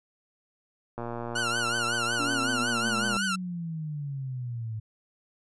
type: click train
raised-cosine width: 1 ms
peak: -21 dBFS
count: 259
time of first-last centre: 0.98-3.166 s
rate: 118 Hz
type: tone with vibrato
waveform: sawtooth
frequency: 1429 Hz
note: F6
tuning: 39 cents sharp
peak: -23 dBFS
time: 1.35-3.36 s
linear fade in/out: 10 ms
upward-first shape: triangle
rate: 5.4 Hz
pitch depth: 140 cents each way
type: exponential sweep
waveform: sine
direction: down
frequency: 290.9 to 107.6 Hz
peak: -31 dBFS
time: 2.19-4.8 s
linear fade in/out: 10 ms
effects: resampled to 24000 Hz